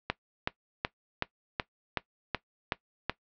click train, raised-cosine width 0.3 ms, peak -11 dBFS, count 9, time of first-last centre 0.1-3.096 s, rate 2.67 Hz, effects noise-tail reverb RT60 0.1 s tail -18 dB re dry + low-pass 4000 Hz 12 dB/octave

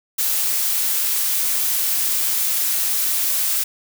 blue noise, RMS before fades -20 dBFS, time 0.18-3.64 s, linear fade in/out 10 ms, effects none

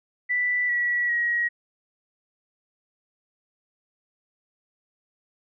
sine tone with pitch steps, 1975.5 / 1937.1 / 1899.4 Hz, B6 / B6 / A#6, 0 / -34 / +32 cents, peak -21 dBFS, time 0.29-1.49 s, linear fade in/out 20 ms, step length 400 ms, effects none

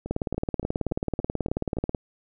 two click trains, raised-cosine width 2 ms, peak -21 / -12 dBFS, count 7 / 35, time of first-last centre 0.06-1.769 / 0.11-1.948 s, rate 3.51 / 18.5 Hz, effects none

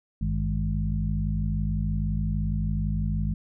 harmonic tone with a mistuned harmonic, 51.91 Hz, G#1, in tune, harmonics 1 / 2 / 3 / 4, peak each -27 / -31 / -29 / -32 dBFS, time 0.21-3.34 s, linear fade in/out 5 ms, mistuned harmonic 2, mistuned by -96 cents, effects none

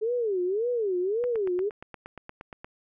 sine tone with vibrato, 418.4 Hz, G#4, 13 cents sharp, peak -24 dBFS, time 0.01-1.7 s, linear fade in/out 20 ms, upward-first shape sine, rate 1.8 Hz, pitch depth 280 cents each way
click train, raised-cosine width 0.5 ms, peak -25 dBFS, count 13, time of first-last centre 1.24-2.645 s, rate 8.54 Hz
effects none

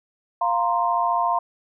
sine chord, F suspended fourth, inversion none, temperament equal, 698.5 / 932.3 / 1046.5 Hz, F5 / Bb5 / C6, 0 / 0 / 0 cents, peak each -23 dBFS, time 0.41-1.39 s, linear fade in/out 5 ms, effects none

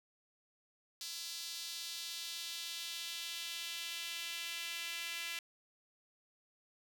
sawtooth tone with high-pass filter sweep, 336.6 Hz, E4, 36 cents sharp, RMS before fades -43 dBFS, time 1.01-5.39 s, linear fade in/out 2 ms, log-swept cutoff 4400 to 2500 Hz, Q 2, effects none

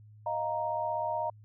sine chord, Eb suspended second, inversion none, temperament equal, 622.3 / 698.5 / 932.3 Hz, Eb5 / F5 / Bb5, 0 / 0 / 0 cents, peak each -34 / -36 / -32 dBFS, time 0.26-1.3 s, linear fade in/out 5 ms, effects added 106 Hz sine -51 dBFS peak until 1.44 s

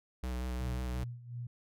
square tone with vibrato, 62.4 Hz, B1, 19 cents sharp, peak -35 dBFS, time 0.23-1.04 s, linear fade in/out 5 ms, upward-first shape square, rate 5.5 Hz, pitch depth 22 cents each way
sine tone with tremolo, 120.4 Hz, B2, 44 cents flat, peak -37 dBFS, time 0.6-1.47 s, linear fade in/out 5 ms, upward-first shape sine, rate 2.8 Hz, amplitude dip 75%
effects none

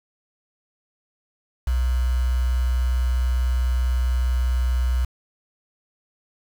sine tone with quantisation, 62.3 Hz, B1, 16 cents sharp, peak -18 dBFS, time 1.67-5.05 s, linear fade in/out 5 ms, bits 6, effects none

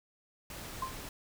pink noise, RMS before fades -44 dBFS, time 0.5-1.09 s, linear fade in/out 2 ms
sine tone with exponential decay, 1047 Hz, C6, 1 cent sharp, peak -29 dBFS, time 0.82-0.98 s, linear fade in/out 5 ms, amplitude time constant 33 ms
effects none

